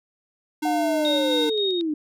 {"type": "tone with pitch glide", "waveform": "square", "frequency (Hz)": [304, 302.1], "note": ["D#4", "D4"], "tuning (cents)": [-40, 49], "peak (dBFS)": -24, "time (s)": [0.62, 1.5], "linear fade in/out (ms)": 10, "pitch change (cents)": -11, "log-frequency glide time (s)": [0.82, 1.09]}
{"type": "linear sweep", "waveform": "sine", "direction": "down", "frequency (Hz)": [740, 293.7], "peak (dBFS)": -22, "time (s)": [0.65, 1.94], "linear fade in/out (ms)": 5}
{"type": "tone with tremolo", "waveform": "sine", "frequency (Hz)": 3729, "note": "A#7", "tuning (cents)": 0, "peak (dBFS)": -23, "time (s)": [1.05, 1.81], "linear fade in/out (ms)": 0, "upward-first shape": "square", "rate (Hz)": 3.8, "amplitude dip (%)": 40}
{"effects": []}